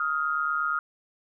sine tone pair together, 1256 / 1404.3 Hz, D#6 / F6, +16 / +9 cents, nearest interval major second, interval 193 cents, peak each -27 dBFS, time 0-0.79 s, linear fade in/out 2 ms, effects none

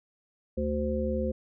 harmonic tone, 74 Hz, D2, 14 cents sharp, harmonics 1 / 3 / 5 / 7, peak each -32 / -31 / -35 / -31 dBFS, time 0.57-1.32 s, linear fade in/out 10 ms, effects none

